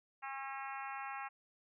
harmonic tone with a mistuned harmonic, 271.3 Hz, C#4, 37 cents flat, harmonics 3 / 4 / 5 / 6 / 7 / 8 / 9 / 10, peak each -45 / -47 / -49 / -51 / -52 / -53 / -54 / -55 dBFS, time 0.22-1.29 s, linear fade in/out 20 ms, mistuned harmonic 5, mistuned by -17 cents, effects none

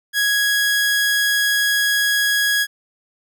sawtooth tone, 1661.2 Hz, G#6, in tune, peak -12 dBFS, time 0.13-2.67 s, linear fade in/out 50 ms, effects none

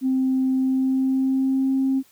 sine tone with pitch glide, 261.6 to 266.8 Hz, C4 to C4, 0 to +34 cents, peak -17 dBFS, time 0.01-2.03 s, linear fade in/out 50 ms, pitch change +34 cents, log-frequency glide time 0.55-1.73 s, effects tanh soft clip ceiling -13 dBFS + white hiss -57 dBFS RMS until 2.11 s

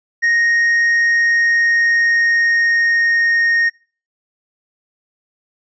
triangle tone with pitch glide, 1864.7 to 1854 Hz, A#6 to A#6, 0 to -10 cents, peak -10 dBFS, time 0.22-3.7 s, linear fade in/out 20 ms, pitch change -10 cents, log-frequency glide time 0.89-3.44 s, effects noise-tail reverb RT60 0.4 s tail -24 dB re dry + resampled to 16000 Hz

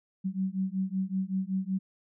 sine beating tone pair, 187.3 / 192.6 Hz, F#3 / G3, +21 / -30 cents, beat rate 5.3 Hz, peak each -31 dBFS, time 0.24-1.79 s, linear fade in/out 20 ms, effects none

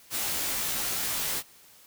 white noise with comb filter, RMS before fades -30 dBFS, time 0.1-1.43 s, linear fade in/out 50 ms, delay 16 ms, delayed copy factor -0.85, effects white hiss -55 dBFS RMS until 1.86 s

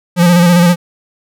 square tone with vibrato, 174.61 Hz, F3, in tune, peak -6 dBFS, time 0.16-0.76 s, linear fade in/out 50 ms, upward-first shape square, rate 15 Hz, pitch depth 35 cents each way, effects none

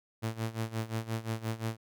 sawtooth tone with tremolo, 112.3 Hz, A2, 36 cents sharp, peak -26 dBFS, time 0.22-1.77 s, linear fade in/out 20 ms, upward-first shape sine, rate 5.7 Hz, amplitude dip 85%, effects none

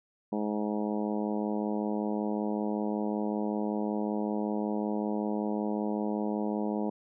harmonic tone, 105.3 Hz, G#2, 24 cents sharp, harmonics 2 / 3 / 4 / 5 / 6 / 7 / 8 / 9, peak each -31 / -35 / -37 / -39 / -41 / -42 / -43 / -44 dBFS, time 0.32-6.9 s, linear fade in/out 5 ms, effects none

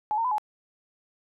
sine tone with pitch steps, 849 / 913 / 1004 / 849 Hz, G#5 / A#5 / B5 / G#5, +38 / -36 / +28 / +38 cents, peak -23 dBFS, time 0.11-0.382 s, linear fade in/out 0 ms, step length 68 ms, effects none

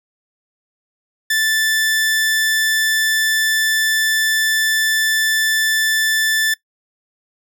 sawtooth tone, 1760 Hz, A6, in tune, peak -11 dBFS, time 1.3-6.54 s, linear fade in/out 5 ms, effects noise-tail reverb RT60 0.1 s tail -20 dB re dry

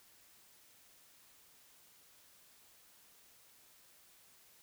silence, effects white hiss -64 dBFS RMS until 4.62 s

